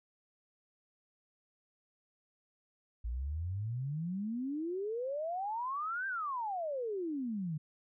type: exponential two-way sweep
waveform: sine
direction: up then down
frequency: 55 to 1600 to 147 Hz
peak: -34 dBFS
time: 3.04-7.58 s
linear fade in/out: 10 ms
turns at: 6.07 s
effects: none